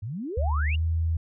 sine exponential sweep, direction up, 94 to 2960 Hz, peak -30 dBFS, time 0.02-0.76 s, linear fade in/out 10 ms
sine tone with pitch glide, 74.2 to 81.86 Hz, D2 to E2, +18 to -12 cents, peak -22 dBFS, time 0.37-1.17 s, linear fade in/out 5 ms, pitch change +170 cents, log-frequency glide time 0.67-0.83 s
effects none

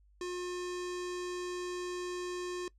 square tone with low-pass filter, 358 Hz, F4, 43 cents sharp, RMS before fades -38 dBFS, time 0.21-2.68 s, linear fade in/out 2 ms, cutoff 7000 Hz, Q 1.5, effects noise-tail reverb RT60 0.1 s tail -21 dB re dry + added 50 Hz sine -61 dBFS peak until 2.78 s

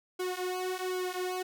sawtooth tone with flanger, 367.3 Hz, F#4, 13 cents flat, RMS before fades -34 dBFS, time 0.19-1.43 s, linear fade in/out 10 ms, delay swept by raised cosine 1.1 to 4.9 ms, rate 1.3 Hz, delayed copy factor -0.9, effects none

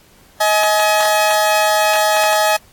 sawtooth tone pair together, 633 / 845 Hz, D#5 / G#5, +30 / +30 cents, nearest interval perfect fourth, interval 500 cents, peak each -11 dBFS, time 0.4-2.57 s, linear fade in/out 10 ms, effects pink hiss -49 dBFS RMS until 2.72 s + AAC 64 kbps

